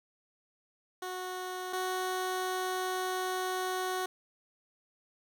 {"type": "tone pair in turn", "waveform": "15% pulse", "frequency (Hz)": [367.8, 370.4], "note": ["F#4", "F#4"], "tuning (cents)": [-10, 2], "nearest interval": "unison", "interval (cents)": 12, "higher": "second", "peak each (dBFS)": [-30, -25], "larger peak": "second", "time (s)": [[1.02, 1.73], [1.73, 4.06]], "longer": "second", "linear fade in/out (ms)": 5, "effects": []}